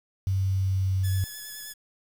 sine tone with pitch glide, 96 to 94.84 Hz, G2 to F#2, -36 to +43 cents, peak -22 dBFS, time 0.27-1.24 s, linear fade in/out 0 ms, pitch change -21 cents, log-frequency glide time 0.41-0.94 s
5% pulse tone with vibrato, 1710 Hz, A6, 50 cents flat, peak -27 dBFS, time 1.03-1.74 s, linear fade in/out 20 ms, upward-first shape sine, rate 9.6 Hz, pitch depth 20 cents each way
effects 8-bit

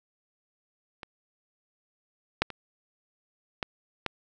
clicks, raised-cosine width 0.3 ms, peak -23 / -6 / -22 / -13 / -12 dBFS, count 5, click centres 1.032 / 2.42 / 2.503 / 3.628 / 4.063 s, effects none

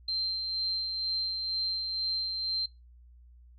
sine tone with tremolo, 4139 Hz, C8, 20 cents flat, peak -27 dBFS, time 0.08-2.66 s, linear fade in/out 5 ms, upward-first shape sine, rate 2.1 Hz, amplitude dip 35%, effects noise-tail reverb RT60 0.2 s tail -21 dB re dry + added 60 Hz sine -52 dBFS peak until 3.58 s

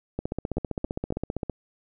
two click trains, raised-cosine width 2 ms, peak -15 / -15 dBFS, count 3 / 21, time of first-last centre 0.57-1.124 / 0.19-1.497 s, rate 3.61 / 15.3 Hz, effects none

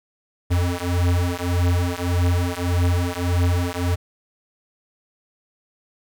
square beating tone pair, 87.31 / 89.01 Hz, F2 / F2, 0 / +33 cents, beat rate 1.7 Hz, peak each -22 dBFS, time 0.5-3.96 s, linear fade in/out 20 ms, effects 9-bit

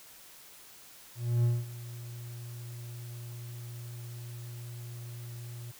triangle tone with ADSR envelope, 119.3 Hz, A#2, 41 cents sharp, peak -20 dBFS, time 1.15-5.72 s, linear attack 290 ms, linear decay 210 ms, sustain -18 dB, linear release 15 ms, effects white hiss -53 dBFS RMS until 5.79 s

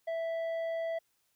sine tone with tanh clipping, 659.3 Hz, E5, in tune, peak -33 dBFS, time 0.07-0.99 s, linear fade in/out 10 ms, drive 7 dB, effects white hiss -75 dBFS RMS until 1.35 s

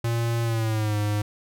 square tone with pitch glide, 116.54 to 104.43 Hz, A#2 to G#2, 0 to +10 cents, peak -23 dBFS, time 0.04-1.22 s, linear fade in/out 5 ms, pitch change -190 cents, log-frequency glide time 0.43-0.97 s, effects none

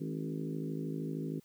harmonic tone with a mistuned harmonic, 53 Hz, G#1, 36 cents sharp, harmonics 3 / 4 / 5 / 6 / 7 / 8 / 9, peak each -38 / -44 / -40 / -46 / -44 / -48 / -53 dBFS, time 0-1.4 s, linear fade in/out 10 ms, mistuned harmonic 5, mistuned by +34 cents, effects white hiss -68 dBFS RMS until 1.44 s

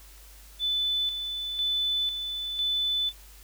sine tone with tremolo, 3500 Hz, A7, 10 cents flat, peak -24 dBFS, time 0.59-3.13 s, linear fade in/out 50 ms, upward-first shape square, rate 1 Hz, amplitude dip 50%, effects added 50 Hz sine -49 dBFS peak until 3.43 s + white hiss -53 dBFS RMS until 3.43 s

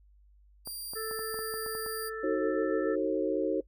5% pulse tone, 4753 Hz, D8, 20 cents sharp, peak -31 dBFS, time 0.65-2.1 s, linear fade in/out 20 ms
clicks, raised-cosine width 1 ms, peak -31 dBFS, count 10, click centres 0.674 / 0.935 / 1.112 / 1.192 / 1.343 / 1.39 / 1.54 / 1.663 / 1.751 / 1.863 s
harmonic tone, 441.1 Hz, A4, 4 cents sharp, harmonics 1 / 3 / 4, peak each -36 / -41 / -42 dBFS, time 0.95-2.96 s, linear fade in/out 20 ms
sine chord, D# diminished seventh, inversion none, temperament just, 311.1 / 373.4 / 448 / 537.6 Hz, D#4 / F#4 / A4 / C5, 0 / +16 / +31 / +47 cents, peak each -32 dBFS, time 2.23-3.61 s, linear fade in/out 10 ms
effects noise-tail reverb RT60 0.1 s tail -22 dB re dry + added 50 Hz sine -57 dBFS peak until 3.67 s

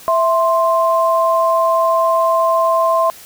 sine tone pair together, 659.8 / 1048 Hz, E5 / C6, +1 / +2 cents, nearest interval minor sixth, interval 801 cents, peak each -14 dBFS, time 0.08-3.1 s, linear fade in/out 0 ms, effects white hiss -39 dBFS RMS until 3.25 s

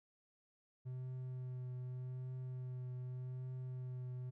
triangle tone with vibrato, 127.1 Hz, C3, 50 cents flat, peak -40 dBFS, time 0.85-4.31 s, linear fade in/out 20 ms, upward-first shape triangle, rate 0.84 Hz, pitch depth 20 cents each way, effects none

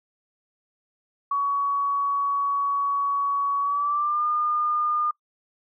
sine tone with pitch glide, 1125 to 1212.7 Hz, C#6 to D#6, +25 to -45 cents, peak -21 dBFS, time 1.31-5.11 s, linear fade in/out 5 ms, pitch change +130 cents, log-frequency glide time 3.61-4.26 s, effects noise-tail reverb RT60 0.1 s tail -23 dB re dry

